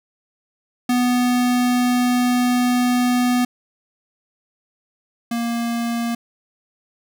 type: tone pair in turn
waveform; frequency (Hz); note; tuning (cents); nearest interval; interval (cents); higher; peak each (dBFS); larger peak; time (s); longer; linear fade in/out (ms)
square; 246.9 / 234.2; B3 / A#3; 0 / +8; minor second; 92; first; -16 / -21; first; 0.89-3.45 / 5.31-6.15; first; 5
effects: none